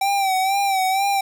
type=tone with vibrato; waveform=square; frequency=775 Hz; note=G5; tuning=20 cents flat; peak=-18 dBFS; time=0.01-1.21 s; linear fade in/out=5 ms; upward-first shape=sine; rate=2.1 Hz; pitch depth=59 cents each way; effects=8-bit